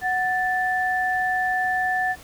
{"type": "tone pair together", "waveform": "sine", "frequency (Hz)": [740, 1760], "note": ["F#5", "A6"], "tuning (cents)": [0, 0], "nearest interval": "octave + minor third", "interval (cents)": 1500, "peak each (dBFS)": -23, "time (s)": [0.01, 2.16], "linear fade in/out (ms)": 50, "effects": ["pink hiss -46 dBFS RMS until 2.23 s"]}